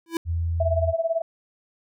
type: tone with exponential growth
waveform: square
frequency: 331.8 Hz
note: E4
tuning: 11 cents sharp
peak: -20 dBFS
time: 0.06-0.17 s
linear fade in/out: 2 ms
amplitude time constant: 22 ms
type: tone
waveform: sine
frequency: 83.7 Hz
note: E2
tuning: 27 cents sharp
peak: -22 dBFS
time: 0.25-0.94 s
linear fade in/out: 50 ms
type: tone with tremolo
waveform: sine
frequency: 659.3 Hz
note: E5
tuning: in tune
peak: -18 dBFS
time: 0.6-1.22 s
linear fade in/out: 5 ms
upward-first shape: sine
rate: 18 Hz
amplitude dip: 85%
effects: none